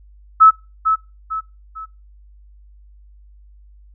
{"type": "tone with echo", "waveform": "sine", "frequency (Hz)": 1300, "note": "E6", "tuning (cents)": -24, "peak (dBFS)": -4, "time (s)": [0.4, 0.51], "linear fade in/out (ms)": 20, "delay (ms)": 450, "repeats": 3, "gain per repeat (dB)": -8, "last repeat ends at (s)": 1.86, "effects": ["noise-tail reverb RT60 0.3 s tail -24 dB re dry", "added 50 Hz sine -43 dBFS peak until 3.94 s"]}